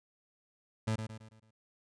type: tone with echo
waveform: 30% pulse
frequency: 110 Hz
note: A2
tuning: in tune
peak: -27 dBFS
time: 0.87-0.96 s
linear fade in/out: 10 ms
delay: 110 ms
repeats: 5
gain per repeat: -7 dB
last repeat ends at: 1.51 s
effects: resampled to 22050 Hz